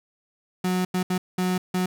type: tone bursts at uneven times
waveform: 35% pulse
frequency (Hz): 183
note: F#3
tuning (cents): -19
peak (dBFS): -20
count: 5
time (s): 0.64-0.85 / 0.94-1.03 / 1.1-1.18 / 1.38-1.58 / 1.74-1.86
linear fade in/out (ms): 5
effects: none